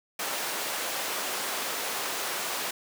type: high-pass noise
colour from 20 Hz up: pink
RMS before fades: -32 dBFS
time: 0.19-2.71 s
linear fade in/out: 5 ms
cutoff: 520 Hz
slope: 12 dB/octave
effects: none